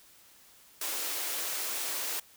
white high-pass noise, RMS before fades -34 dBFS, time 0.81-2.2 s, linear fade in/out 5 ms, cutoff 290 Hz, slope 48 dB/octave, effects white hiss -58 dBFS RMS until 2.36 s

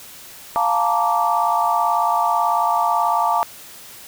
sine chord, Bb major seventh, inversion second, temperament just, 699.2 / 874.1 / 932.3 / 1165.4 Hz, F5 / A5 / Bb5 / D6, +2 / -12 / 0 / -14 cents, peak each -21 dBFS, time 0.56-3.43 s, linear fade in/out 0 ms, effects white hiss -40 dBFS RMS until 4.07 s

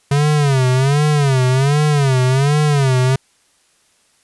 square tone with vibrato, 138.59 Hz, C#3, in tune, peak -12 dBFS, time 0.11-3.16 s, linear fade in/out 5 ms, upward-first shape sine, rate 1.3 Hz, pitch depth 150 cents each way, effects white hiss -57 dBFS RMS until 4.23 s + resampled to 24000 Hz

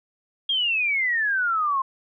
sine exponential sweep, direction down, 3282 to 1046.5 Hz, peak -20 dBFS, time 0.49-1.82 s, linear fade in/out 5 ms, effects none

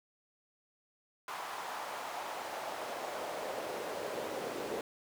brown noise with high-pass filter sweep, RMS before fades -40 dBFS, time 1.28-4.81 s, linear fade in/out 2 ms, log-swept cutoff 970 to 430 Hz, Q 2.1, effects none

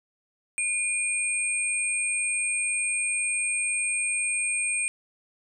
sine tone pair together, 2421 / 8509 Hz, D#7 / C9, -48 / +28 cents, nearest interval octave + minor seventh, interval 2176 cents, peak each -27 dBFS, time 0.58-4.88 s, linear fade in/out 0 ms, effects none

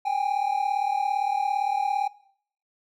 triangle tone pair together, 785.4 / 823 Hz, G5 / G#5, +3 / -16 cents, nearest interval minor second, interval 81 cents, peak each -24 dBFS, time 0.05-2.08 s, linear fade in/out 10 ms, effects noise-tail reverb RT60 0.6 s tail -20 dB re dry

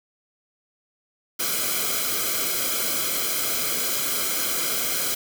white noise with comb filter, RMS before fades -25 dBFS, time 1.39-5.15 s, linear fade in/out 10 ms, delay 1.1 ms, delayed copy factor -0.8, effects none

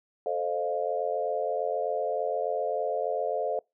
sine chord, F dominant seventh, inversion first, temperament equal with one note detuned, 440 / 523.3 / 611.6 / 698.5 Hz, A4 / C5 / Eb5 / F5, 0 / 0 / -30 / 0 cents, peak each -32 dBFS, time 0.26-3.59 s, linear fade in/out 2 ms, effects noise-tail reverb RT60 0.2 s tail -25 dB re dry

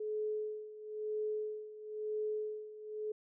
sine tone with tremolo, 427.4 Hz, G#4, 50 cents sharp, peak -33 dBFS, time 0-3.12 s, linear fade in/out 5 ms, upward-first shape sine, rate 1 Hz, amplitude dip 80%, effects none

